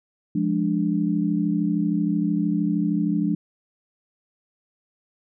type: chord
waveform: sine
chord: D diminished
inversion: first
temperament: equal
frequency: 174.61 / 207.7 / 293.7 Hz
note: F3 / Ab3 / D4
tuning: 0 / 0 / 0 cents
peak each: -24 dBFS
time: 0.35-3.35 s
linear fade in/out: 5 ms
effects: none